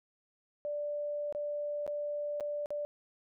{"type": "tone with dropouts", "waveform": "sine", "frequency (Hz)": 587.3, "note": "D5", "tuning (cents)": 0, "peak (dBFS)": -33, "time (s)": [0.65, 2.85], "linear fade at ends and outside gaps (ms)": 0, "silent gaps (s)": [[1.325, 1.349], [1.865, 1.877], [2.4, 2.407], [2.659, 2.705]], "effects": []}